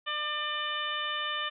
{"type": "harmonic tone", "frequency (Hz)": 598, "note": "D5", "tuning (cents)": 31, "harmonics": [1, 2, 3, 4, 5, 6], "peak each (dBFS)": [-44, -35, -36, -42, -35, -39], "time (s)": [0.06, 1.5], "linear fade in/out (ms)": 20, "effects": []}